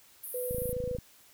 pink band-pass noise, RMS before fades -41 dBFS, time 0.23-0.73 s, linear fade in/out 10 ms, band 9700 to 16000 Hz, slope 96 dB/octave
sine tone, 498.3 Hz, B4, 15 cents sharp, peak -32 dBFS, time 0.34-0.97 s, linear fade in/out 5 ms
click train, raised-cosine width 5 ms, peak -26 dBFS, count 14, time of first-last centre 0.51-0.986 s, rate 27.3 Hz
effects white hiss -59 dBFS RMS until 1.33 s

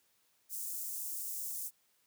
white high-pass noise, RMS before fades -40 dBFS, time 0.49-1.71 s, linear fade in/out 50 ms, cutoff 6900 Hz, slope 24 dB/octave, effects white hiss -73 dBFS RMS until 2.06 s + high-pass 80 Hz 12 dB/octave

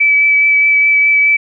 sine tone with vibrato, 2300 Hz, D7, 37 cents flat, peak -7 dBFS, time 0-1.37 s, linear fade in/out 10 ms, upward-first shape triangle, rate 4.8 Hz, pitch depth 13 cents each way, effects none

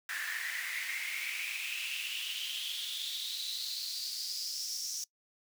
pink noise with high-pass filter sweep, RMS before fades -38 dBFS, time 0.09-5.04 s, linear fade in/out 2 ms, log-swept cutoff 1700 to 5800 Hz, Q 7.2, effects noise-tail reverb RT60 0.1 s tail -22 dB re dry

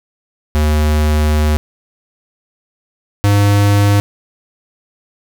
square tone pair in turn, 75.9 / 101.64 Hz, D#2 / G#2, -42 / -37 cents, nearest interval perfect fourth, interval 505 cents, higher second, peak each -11 / -9 dBFS, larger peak second, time 0.55-1.57 / 3.24-4 s, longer first, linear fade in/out 0 ms, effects none

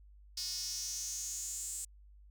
sawtooth tone with high-pass filter sweep, 363.3 Hz, F#4, 32 cents flat, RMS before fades -40 dBFS, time 0.37-1.85 s, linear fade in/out 5 ms, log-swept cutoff 5000 to 7900 Hz, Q 5.8, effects added 50 Hz sine -55 dBFS peak until 2.3 s

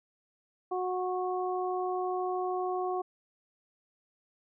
harmonic tone, 366.5 Hz, F#4, 16 cents flat, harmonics 1 / 2 / 3, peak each -32 / -33 / -38 dBFS, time 0.71-3.02 s, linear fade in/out 10 ms, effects none

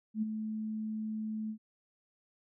sine tone with ADSR envelope, 217.1 Hz, A3, 23 cents flat, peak -27 dBFS, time 0.14-1.58 s, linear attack 82 ms, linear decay 18 ms, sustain -7 dB, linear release 83 ms, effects none

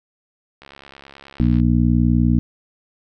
click train, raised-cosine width 0.3 ms, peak -24 dBFS, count 69, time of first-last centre 0.62-1.6 s, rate 69.4 Hz
harmonic tone, 60 Hz, B1, 49 cents flat, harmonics 1 / 2 / 3 / 4 / 5, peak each -19 / -18 / -20 / -18 / -24 dBFS, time 1.4-2.39 s, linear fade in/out 0 ms
effects none

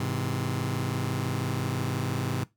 sawtooth chord, Ab augmented, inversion none, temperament just, 103.83 / 129.78 / 162.23 Hz, Ab2 / C3 / E3, 0 / -14 / -27 cents, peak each -28 / -26 / -31 dBFS, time 0-2.44 s, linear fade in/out 5 ms, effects noise-tail reverb RT60 0.2 s tail -20 dB re dry

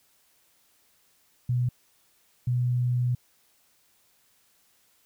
sine tone bursts at uneven times, 123.47 Hz, B2, in tune, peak -22 dBFS, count 2, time 1.49-1.69 / 2.47-3.15 s, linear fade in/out 5 ms, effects white hiss -65 dBFS RMS until 5.05 s

